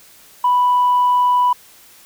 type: tone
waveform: sine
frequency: 987.8 Hz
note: B5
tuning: in tune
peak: -10 dBFS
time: 0.44-1.53 s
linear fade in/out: 5 ms
effects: tanh soft clip ceiling -8 dBFS + white hiss -46 dBFS RMS until 2.05 s